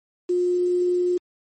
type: tone with quantisation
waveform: sine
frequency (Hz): 357.1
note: F4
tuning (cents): +39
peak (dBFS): -18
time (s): 0.29-1.18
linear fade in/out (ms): 10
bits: 7
effects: MP3 32 kbps